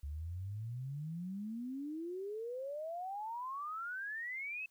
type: exponential sweep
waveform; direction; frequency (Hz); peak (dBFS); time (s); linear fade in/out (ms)
sine; up; 69.3 to 2637; -39; 0.03-4.66; 5
effects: white hiss -75 dBFS RMS until 4.7 s